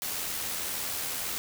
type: noise with amplitude modulation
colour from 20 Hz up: white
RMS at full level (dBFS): -32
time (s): 0.02-1.38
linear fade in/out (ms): 0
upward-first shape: sine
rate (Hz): 82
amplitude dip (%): 30
effects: none